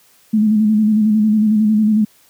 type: tone with vibrato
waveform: sine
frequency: 214.4 Hz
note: A3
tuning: 45 cents flat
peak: -10 dBFS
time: 0.33-2.05 s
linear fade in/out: 10 ms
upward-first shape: square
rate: 11 Hz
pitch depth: 37 cents each way
effects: white hiss -52 dBFS RMS until 2.29 s + high-pass 60 Hz 12 dB/octave